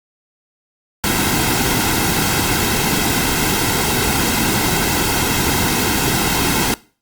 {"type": "noise with comb filter", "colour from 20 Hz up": "pink", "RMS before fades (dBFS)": -17, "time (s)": [1.04, 6.74], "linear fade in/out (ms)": 0, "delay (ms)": 1.7, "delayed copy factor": -0.6, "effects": ["noise-tail reverb RT60 0.4 s tail -21 dB re dry", "Opus 48 kbps"]}